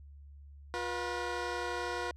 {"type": "tone pair together", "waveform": "15% pulse", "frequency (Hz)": [355.9, 485.1], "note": ["F4", "B4"], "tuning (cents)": [33, -31], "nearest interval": "perfect fourth", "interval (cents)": 536, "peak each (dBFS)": [-31, -30], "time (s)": [0.74, 2.11], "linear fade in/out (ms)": 0, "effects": ["added 71 Hz sine -49 dBFS peak until 2.16 s", "low-pass 6000 Hz 12 dB/octave"]}